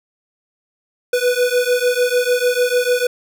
square beating tone pair, 490 / 496.7 Hz, B4 / B4, -14 / +10 cents, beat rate 6.7 Hz, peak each -18 dBFS, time 1.13-3.07 s, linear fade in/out 5 ms, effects none

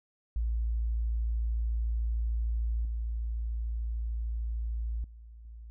sine tone with level steps, 56.7 Hz, A#1, 47 cents flat, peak -27 / -30 / -46 / -43 dBFS, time 0.36-5.7 s, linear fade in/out 0 ms, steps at 2.85 / 5.04 / 5.45 s, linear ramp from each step 2 ms, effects none

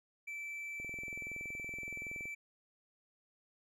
triangle tone, 2324 Hz, D7, 19 cents flat, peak -39 dBFS, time 0.27-2.35 s, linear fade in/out 10 ms
click train, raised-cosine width 2 ms, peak -38 dBFS, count 32, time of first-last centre 0.8-2.255 s, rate 21.3 Hz
effects none

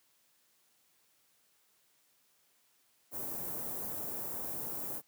white band-stop noise, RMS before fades -39 dBFS, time 3.11-5.02 s, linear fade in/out 50 ms, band 710 to 16000 Hz, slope 12 dB/octave, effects white hiss -71 dBFS RMS until 5.07 s + high-pass 100 Hz 12 dB/octave

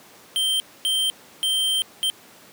square tone bursts at uneven times, 3136 Hz, G7, in tune, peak -20 dBFS, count 4, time 0.36-0.6 / 0.85-1.1 / 1.43-1.82 / 2.03-2.1 s, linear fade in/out 0 ms, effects pink hiss -48 dBFS RMS until 2.52 s + high-pass 200 Hz 12 dB/octave

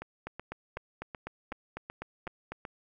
two click trains, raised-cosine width 0.5 ms, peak -23 / -24 dBFS, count 10 / 8, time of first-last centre 0.27-2.52 / 0.02-2.652 s, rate 4 / 2.66 Hz, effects none

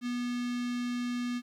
square tone with notch filter, 243.6 Hz, B3, 24 cents flat, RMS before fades -33 dBFS, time 0.01-1.42 s, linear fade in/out 50 ms, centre 710 Hz, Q 1, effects low-pass 6000 Hz 12 dB/octave + 11-bit

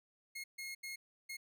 sawtooth tone bursts at uneven times, 2155 Hz, C#7, 49 cents flat, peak -39 dBFS, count 4, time 0.35-0.44 / 0.58-0.75 / 0.83-0.96 / 1.29-1.37 s, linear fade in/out 10 ms, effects none

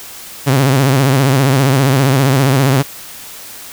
sawtooth tone with vibrato, 134.5 Hz, C3, 48 cents sharp, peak -5 dBFS, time 0.46-2.83 s, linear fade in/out 20 ms, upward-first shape sine, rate 15 Hz, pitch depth 100 cents each way, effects white hiss -32 dBFS RMS until 3.72 s

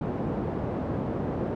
pink band-pass noise, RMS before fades -30 dBFS, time 0.01-1.55 s, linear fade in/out 5 ms, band 110 to 580 Hz, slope 12 dB/octave, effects none

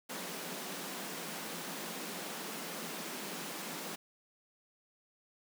pink high-pass noise, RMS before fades -42 dBFS, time 0.09-3.96 s, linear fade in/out 10 ms, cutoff 160 Hz, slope 96 dB/octave, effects none

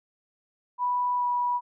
sine tone with pitch glide, 985 to 975.9 Hz, B5 to B5, -5 to -21 cents, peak -23 dBFS, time 0.78-1.61 s, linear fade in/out 50 ms, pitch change -16 cents, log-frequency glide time 1.16-1.25 s, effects none

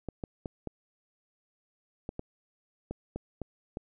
clicks, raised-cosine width 2 ms, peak -22 dBFS, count 10, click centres 0.087 / 0.238 / 0.458 / 0.673 / 2.091 / 2.194 / 2.91 / 3.16 / 3.417 / 3.771 s, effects none

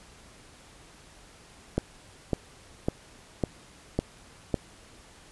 click train, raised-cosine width 2 ms, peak -11 dBFS, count 6, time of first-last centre 1.78-4.542 s, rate 1.81 Hz, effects pink hiss -53 dBFS RMS until 5.31 s + resampled to 24000 Hz

